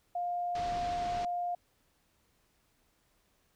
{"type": "tone", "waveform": "sine", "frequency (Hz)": 705, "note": "F5", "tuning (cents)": 16, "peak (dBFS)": -31, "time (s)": [0.15, 1.55], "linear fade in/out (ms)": 5}
{"type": "low-pass noise", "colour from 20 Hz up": "pink", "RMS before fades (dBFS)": -43, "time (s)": [0.55, 1.25], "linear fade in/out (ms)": 2, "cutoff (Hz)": 5800, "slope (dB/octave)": 24}
{"effects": ["pink hiss -72 dBFS RMS until 3.55 s"]}